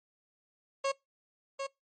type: tone with echo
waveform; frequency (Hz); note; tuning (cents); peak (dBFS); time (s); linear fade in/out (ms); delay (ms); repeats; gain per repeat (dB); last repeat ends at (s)
30% pulse; 547; C#5; -23; -25; 0.84-0.92; 10; 750; 1; -6; 1.67
effects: noise-tail reverb RT60 0.2 s tail -24 dB re dry + MP3 32 kbps